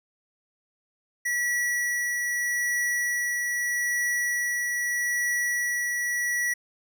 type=tone with tremolo; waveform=square; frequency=1939 Hz; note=B6; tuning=32 cents flat; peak=-24 dBFS; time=1.25-6.54 s; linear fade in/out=10 ms; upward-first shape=triangle; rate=0.8 Hz; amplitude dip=25%; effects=none